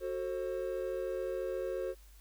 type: chord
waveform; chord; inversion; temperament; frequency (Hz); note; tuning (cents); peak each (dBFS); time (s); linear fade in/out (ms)
triangle; F# diminished; none; just; 370 / 444 / 532.8; F#4 / A4 / C5; 0 / +16 / +31; -36 / -39 / -35; 0-1.95; 50
effects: added 50 Hz sine -54 dBFS peak until 2.2 s + white hiss -64 dBFS RMS until 2.2 s